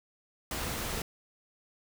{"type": "noise", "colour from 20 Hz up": "pink", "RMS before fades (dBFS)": -35, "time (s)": [0.51, 1.02], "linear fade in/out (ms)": 2, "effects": []}